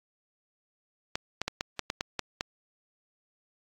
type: clicks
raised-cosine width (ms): 0.2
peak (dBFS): -12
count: 9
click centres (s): 1.155 / 1.416 / 1.48 / 1.609 / 1.793 / 1.901 / 2.009 / 2.193 / 2.409
effects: AAC 48 kbps